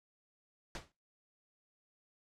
pink noise with exponential decay, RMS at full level -39 dBFS, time 0.75-0.92 s, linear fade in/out 1 ms, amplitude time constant 35 ms, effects noise-tail reverb RT60 0.3 s tail -23 dB re dry + low-pass 6000 Hz 12 dB/octave

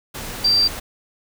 sine tone in noise, 4699 Hz, D8, in tune, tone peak -13 dBFS, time 0.44-0.68 s, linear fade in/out 10 ms, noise pink, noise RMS -31 dBFS, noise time 0.14-0.8 s, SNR +15 dB, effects none

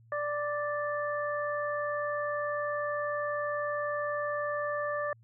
harmonic tone, 587.3 Hz, D5, in tune, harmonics 1 / 2 / 3, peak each -32 / -35 / -37 dBFS, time 0.12-5.13 s, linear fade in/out 2 ms, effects added 114 Hz sine -56 dBFS peak until 5.23 s

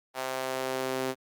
sawtooth tone with high-pass filter sweep, 130.81 Hz, C3, in tune, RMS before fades -32 dBFS, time 0.14-1.15 s, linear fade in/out 50 ms, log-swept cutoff 690 to 340 Hz, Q 1.5, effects Opus 32 kbps

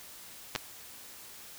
clicks, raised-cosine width 0.2 ms, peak -13 dBFS, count 2, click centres 0.552 / 0.56 s, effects white hiss -49 dBFS RMS until 1.58 s

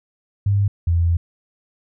sine tone pair in turn, 100.4 / 84.87 Hz, G2 / F2, +42 / -49 cents, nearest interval minor third, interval 291 cents, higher first, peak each -14 / -14 dBFS, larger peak neither, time 0.46-0.68 / 0.87-1.17 s, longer second, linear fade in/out 5 ms, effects none

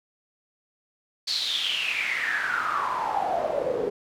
pink noise with band-pass filter sweep, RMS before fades -27 dBFS, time 1.27-3.9 s, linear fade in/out 10 ms, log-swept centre 4500 to 430 Hz, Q 8.7, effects none

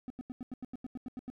triangle tone bursts, 252 Hz, B3, 35 cents sharp, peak -35 dBFS, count 12, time 0.08-1.301 s, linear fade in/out 0 ms, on 22 ms, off 87 ms, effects none

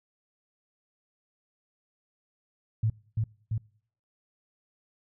sine tone with echo, 110 Hz, A2, in tune, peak -22 dBFS, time 2.83-2.9 s, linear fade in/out 5 ms, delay 340 ms, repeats 2, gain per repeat -2 dB, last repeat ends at 3.58 s, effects noise-tail reverb RT60 0.6 s tail -25 dB re dry

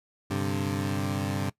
20% pulse chord, G suspended fourth, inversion none, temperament equal, 98 / 130.81 / 146.83 Hz, G2 / C3 / D3, 0 / 0 / 0 cents, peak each -25 / -28 / -29 dBFS, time 0.3-1.5 s, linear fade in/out 10 ms, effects noise-tail reverb RT60 0.1 s tail -20 dB re dry + resampled to 32000 Hz

